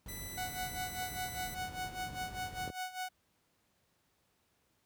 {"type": "noise", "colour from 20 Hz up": "brown", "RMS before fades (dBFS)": -44, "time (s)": [0.06, 2.7], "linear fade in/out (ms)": 2}
{"type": "tone", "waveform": "5% pulse", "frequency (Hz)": 1993, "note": "B6", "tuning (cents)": 15, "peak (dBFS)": -33, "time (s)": [0.08, 1.55], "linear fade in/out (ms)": 10}
{"type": "tone with tremolo", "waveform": "sawtooth", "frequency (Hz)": 740, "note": "F#5", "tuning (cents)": 0, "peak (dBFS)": -32, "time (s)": [0.37, 3.09], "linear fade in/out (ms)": 10, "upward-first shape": "sine", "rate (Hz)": 5, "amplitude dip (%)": 80}
{"type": "clicks", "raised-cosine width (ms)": 2, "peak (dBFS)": -29, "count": 2, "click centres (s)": [2.677, 2.701]}
{"effects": ["pink hiss -75 dBFS RMS until 4.85 s", "high-pass 60 Hz 12 dB/octave"]}